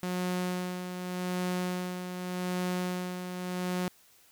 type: tone with tremolo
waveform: sawtooth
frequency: 181 Hz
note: F#3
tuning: 38 cents flat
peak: -25 dBFS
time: 0.03-3.88 s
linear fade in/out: 0 ms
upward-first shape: sine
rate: 0.85 Hz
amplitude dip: 55%
effects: white hiss -61 dBFS RMS until 4.31 s